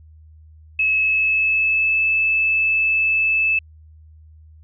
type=tone with pitch glide; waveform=sine; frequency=2587 to 2620 Hz; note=E7 to E7; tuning=-33 to -11 cents; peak=-15 dBFS; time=0.79-3.59 s; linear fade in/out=5 ms; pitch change=+22 cents; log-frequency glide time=0.97-2.04 s; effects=added 78 Hz sine -43 dBFS peak until 4.63 s